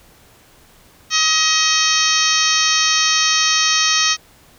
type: harmonic tone with a mistuned harmonic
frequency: 632 Hz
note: D#5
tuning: 27 cents sharp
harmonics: 2 / 3 / 4 / 5 / 6 / 7 / 8 / 9 / 10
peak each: -22 / -22 / -22 / -22 / -22 / -22 / -22 / -22 / -22 dBFS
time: 1.1-4.17 s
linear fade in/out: 50 ms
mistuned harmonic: 8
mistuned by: +80 cents
effects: pink hiss -49 dBFS RMS until 4.58 s